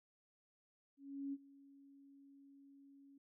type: tone with ADSR envelope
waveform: sine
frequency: 277.6 Hz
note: C#4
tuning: 3 cents sharp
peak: -39 dBFS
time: 0.97-3.18 s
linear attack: 360 ms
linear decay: 41 ms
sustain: -21 dB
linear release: 5 ms
effects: none